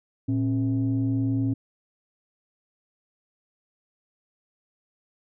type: tone pair together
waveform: sine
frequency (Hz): 113.8 / 270.4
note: A#2 / C#4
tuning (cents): -41 / -43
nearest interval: octave + minor third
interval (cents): 1498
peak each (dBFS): -23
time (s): 0.28-1.54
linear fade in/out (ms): 10
effects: tanh soft clip ceiling -17 dBFS